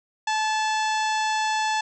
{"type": "harmonic tone with a mistuned harmonic", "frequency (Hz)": 866, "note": "A5", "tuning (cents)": -28, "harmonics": [1, 2, 3, 4, 5, 6, 7, 8, 9], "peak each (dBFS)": [-23, -29, -33, -35, -37, -39, -40, -41, -42], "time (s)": [0.27, 1.81], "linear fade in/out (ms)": 5, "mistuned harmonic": 3, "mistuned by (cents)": 31, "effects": []}